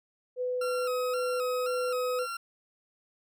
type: tone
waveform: sine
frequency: 500 Hz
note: B4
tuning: 21 cents sharp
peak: -28 dBFS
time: 0.36-2.27 s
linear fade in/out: 50 ms
type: tone with vibrato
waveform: 40% pulse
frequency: 1318.5 Hz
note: E6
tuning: in tune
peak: -33 dBFS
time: 0.61-2.37 s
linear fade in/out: 5 ms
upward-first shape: square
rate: 1.9 Hz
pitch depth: 68 cents each way
effects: none